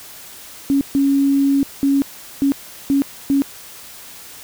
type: tone bursts at uneven times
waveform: sine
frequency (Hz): 277.2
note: C#4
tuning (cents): 0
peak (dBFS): -12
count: 6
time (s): 0.7-0.81 / 0.95-1.63 / 1.83-2.02 / 2.42-2.52 / 2.9-3.02 / 3.3-3.42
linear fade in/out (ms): 0
effects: white hiss -38 dBFS RMS until 4.43 s